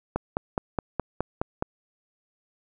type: click train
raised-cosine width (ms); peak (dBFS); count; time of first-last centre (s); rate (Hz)
1; -11; 8; 0.16-1.624; 4.78
effects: none